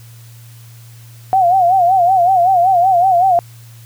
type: tone with vibrato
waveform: sine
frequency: 730 Hz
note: F#5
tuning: 24 cents flat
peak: -8 dBFS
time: 1.33-3.39 s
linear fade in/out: 0 ms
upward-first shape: sine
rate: 5.3 Hz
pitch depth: 110 cents each way
effects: added 116 Hz sine -36 dBFS peak until 3.85 s + white hiss -46 dBFS RMS until 3.85 s